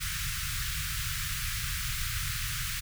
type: band-stop noise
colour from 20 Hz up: pink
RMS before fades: -33 dBFS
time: 0-2.81 s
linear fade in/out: 20 ms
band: 150 to 1300 Hz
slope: 48 dB/octave
effects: none